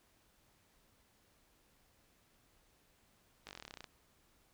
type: slowing click train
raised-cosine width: 0.2 ms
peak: -30 dBFS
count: 15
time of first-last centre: 3.47-3.842 s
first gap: 19 ms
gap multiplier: 1.05
effects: pink hiss -71 dBFS RMS until 4.53 s